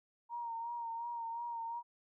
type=tone with vibrato; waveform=sine; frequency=932.3 Hz; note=A#5; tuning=in tune; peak=-38 dBFS; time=0.29-1.83 s; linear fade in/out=50 ms; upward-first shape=sine; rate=2.8 Hz; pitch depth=36 cents each way; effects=none